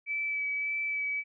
sine tone with vibrato, 2300 Hz, D7, 37 cents flat, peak -29 dBFS, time 0.06-1.24 s, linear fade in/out 50 ms, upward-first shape sine, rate 1.7 Hz, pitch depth 14 cents each way, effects none

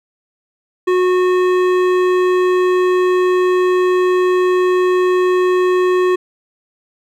sine tone with hard clipping, 365.2 Hz, F#4, 23 cents flat, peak -13 dBFS, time 0.87-6.16 s, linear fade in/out 10 ms, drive 13 dB, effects none

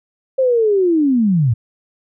sine linear sweep, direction down, 536 to 105.1 Hz, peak -11 dBFS, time 0.38-1.54 s, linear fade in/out 10 ms, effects none

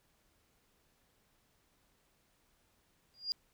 sine tone with exponential growth, 4829 Hz, D8, 47 cents sharp, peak -28 dBFS, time 3.14-3.32 s, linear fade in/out 0 ms, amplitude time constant 39 ms, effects pink hiss -73 dBFS RMS until 3.53 s

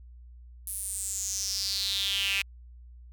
sawtooth tone with high-pass filter sweep, 196.9 Hz, G3, 8 cents sharp, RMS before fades -31 dBFS, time 0.67-2.42 s, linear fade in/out 2 ms, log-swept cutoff 11000 to 2500 Hz, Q 6, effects added 60 Hz sine -46 dBFS peak until 3.12 s

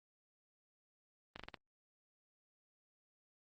slowing click train, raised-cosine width 0.3 ms, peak -29 dBFS, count 5, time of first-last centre 1.36-1.543 s, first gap 35 ms, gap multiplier 1.18, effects Opus 24 kbps

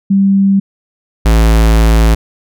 sine / square tone pair in turn, 196 / 55.29 Hz, G3 / A1, 0 / +9 cents, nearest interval octave + minor seventh, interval 2191 cents, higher first, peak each -6 dBFS, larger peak neither, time 0.1-0.6 / 1.25-2.15 s, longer second, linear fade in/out 10 ms, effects none

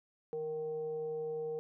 sine tone with frequency modulation, 466.2 Hz, A#4, in tune, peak -35 dBFS, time 0.33-1.59 s, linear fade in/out 0 ms, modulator 307 Hz, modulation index 0.31, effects none

